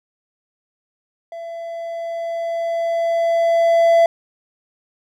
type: tone with level ramp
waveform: triangle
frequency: 671 Hz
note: E5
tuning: 31 cents sharp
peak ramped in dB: -27 to -7 dBFS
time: 1.32-4.06 s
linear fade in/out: 2 ms
effects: none